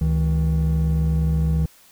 triangle tone pair together, 71 / 159.39 Hz, C#2 / D#3, +42 / +42 cents, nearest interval octave + major second, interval 1400 cents, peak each -17 dBFS, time 0.01-1.66 s, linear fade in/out 5 ms, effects tanh soft clip ceiling -10 dBFS + white hiss -52 dBFS RMS until 1.91 s

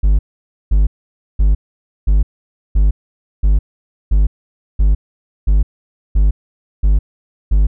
triangle tone bursts, 50.3 Hz, G1, 45 cents sharp, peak -6 dBFS, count 12, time 0.03-7.67 s, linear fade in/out 10 ms, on 160 ms, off 520 ms, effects none

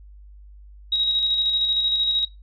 sine tone with tremolo, 3809 Hz, A#7, 37 cents sharp, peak -18 dBFS, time 0.92-2.25 s, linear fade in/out 5 ms, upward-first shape square, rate 13 Hz, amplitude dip 35%, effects noise-tail reverb RT60 0.2 s tail -17 dB re dry + added 50 Hz sine -42 dBFS peak until 2.42 s

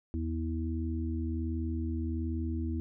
harmonic tone, 81.3 Hz, E2, 23 cents flat, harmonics 1 / 3 / 4, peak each -32 / -37 / -38 dBFS, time 0.14-2.8 s, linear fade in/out 0 ms, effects none

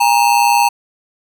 square ring-modulated tone, 880 Hz, A5, in tune, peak -7 dBFS, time 0-0.69 s, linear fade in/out 10 ms, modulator 60.2 Hz, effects none

